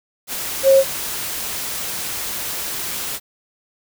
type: tone in noise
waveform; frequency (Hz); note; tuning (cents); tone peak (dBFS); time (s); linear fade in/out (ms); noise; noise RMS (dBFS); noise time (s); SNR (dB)
sine; 540; C#5; -45; -8; 0.63-0.84; 50; white; -26; 0.27-3.2; +15
effects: none